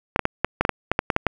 clicks, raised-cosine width 0.5 ms, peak -3 dBFS, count 12, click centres 0.161 / 0.193 / 0.254 / 0.446 / 0.61 / 0.651 / 0.693 / 0.916 / 0.991 / 1.102 / 1.164 / 1.267 s, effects 7-bit

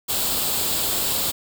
white noise with comb filter, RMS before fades -23 dBFS, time 0.08-1.32 s, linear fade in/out 20 ms, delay 0.25 ms, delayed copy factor +0.55, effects none

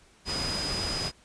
sine tone in noise, 4978 Hz, D#8, in tune, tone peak -31 dBFS, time 0.25-1.12 s, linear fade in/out 50 ms, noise pink, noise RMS -33 dBFS, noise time 0.25-1.12 s, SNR -1 dB, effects pink hiss -59 dBFS RMS until 1.24 s + resampled to 22050 Hz

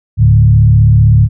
sine tone with frequency modulation, 109.8 Hz, A2, 3 cents flat, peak -3 dBFS, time 0.17-1.29 s, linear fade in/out 50 ms, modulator 35.6 Hz, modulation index 0.94, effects none

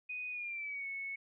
sine tone with pitch glide, 2489 to 2205 Hz, D#7 to C#7, 0 to -10 cents, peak -38 dBFS, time 0.09-1.16 s, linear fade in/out 10 ms, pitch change -210 cents, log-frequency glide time 0.3-0.87 s, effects none

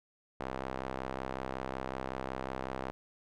sawtooth tone with band-pass filter, 65.41 Hz, C2, in tune, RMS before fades -39 dBFS, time 0.4-2.91 s, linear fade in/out 0 ms, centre 810 Hz, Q 0.84, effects none

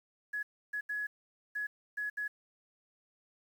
sine tone bursts at uneven times, 1686 Hz, G#6, 26 cents sharp, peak -33 dBFS, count 6, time 0.33-0.43 / 0.73-0.81 / 0.89-1.07 / 1.55-1.67 / 1.97-2.1 / 2.17-2.28 s, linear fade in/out 10 ms, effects 10-bit

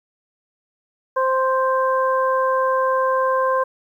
harmonic tone, 523.3 Hz, C5, in tune, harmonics 1 / 2 / 3, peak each -19 / -19 / -28 dBFS, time 1.16-3.64 s, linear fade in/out 10 ms, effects 9-bit

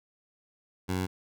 15% pulse tone, 92.5 Hz, F#2, in tune, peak -22 dBFS, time 0.88-1.07 s, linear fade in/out 20 ms, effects none

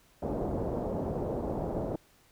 white low-pass noise, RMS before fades -33 dBFS, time 0.22-1.96 s, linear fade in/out 5 ms, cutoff 640 Hz, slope 24 dB/octave, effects pink hiss -63 dBFS RMS until 2.31 s

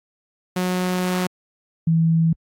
sawtooth / sine tone pair in turn, 182.2 / 163.64 Hz, F#3 / E3, -26 / -12 cents, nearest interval major second, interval 186 cents, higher first, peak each -16 / -14 dBFS, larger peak second, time 0.56-1.27 / 1.87-2.33 s, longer first, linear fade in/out 5 ms, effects AAC 48 kbps

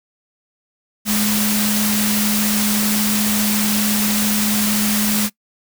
sine tone in noise, 210.1 Hz, G#3, 20 cents sharp, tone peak -18 dBFS, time 1.05-5.3 s, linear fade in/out 50 ms, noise white, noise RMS -20 dBFS, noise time 1.05-5.3 s, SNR -1 dB, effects noise-tail reverb RT60 0.1 s tail -22 dB re dry

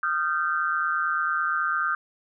sine tone cluster, 1227 / 1376 / 1551 Hz, D#6 / F6 / G6, -25 / -26 / -19 cents, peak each -27 dBFS, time 0.03-1.95 s, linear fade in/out 2 ms, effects none

